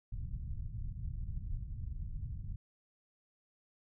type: low-pass noise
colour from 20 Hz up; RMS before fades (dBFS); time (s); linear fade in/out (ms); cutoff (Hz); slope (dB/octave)
pink; -40; 0.12-2.56; 5; 130; 24
effects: none